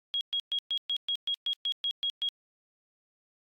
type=tone bursts; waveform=sine; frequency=3294 Hz; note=G#7; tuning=15 cents flat; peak=-27 dBFS; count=12; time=0.14-2.288 s; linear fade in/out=0 ms; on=69 ms; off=120 ms; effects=AAC 64 kbps